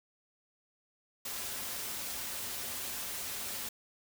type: noise with comb filter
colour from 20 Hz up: white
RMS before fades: -39 dBFS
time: 1.25-3.69 s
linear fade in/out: 5 ms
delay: 6.3 ms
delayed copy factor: -0.5
effects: none